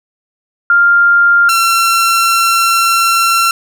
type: tone pair in turn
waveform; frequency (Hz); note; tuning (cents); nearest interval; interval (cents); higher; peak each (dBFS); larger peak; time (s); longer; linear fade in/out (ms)
sine / sawtooth; 1398 / 1356.6; F6 / E6; +1 / +49; minor second; 52; first; -5; neither; 0.7-1.49 / 1.49-3.51; second; 2
effects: none